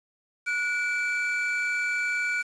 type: tone pair together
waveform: triangle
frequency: 1461 / 2319 Hz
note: F#6 / D7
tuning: -22 / -22 cents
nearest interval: minor sixth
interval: 800 cents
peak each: -26 dBFS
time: 0.46-2.43 s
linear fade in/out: 20 ms
effects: resampled to 22050 Hz + 8-bit